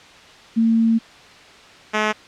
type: tone pair in turn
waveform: sine / 5% pulse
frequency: 226.7 / 214 Hz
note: A#3 / A3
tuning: -48 / -48 cents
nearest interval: minor second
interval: 100 cents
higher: first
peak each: -13 / -6 dBFS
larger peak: second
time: 0.56-0.99 / 1.93-2.13 s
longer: first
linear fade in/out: 20 ms
effects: white hiss -44 dBFS RMS until 2.27 s + low-pass 4000 Hz 12 dB/octave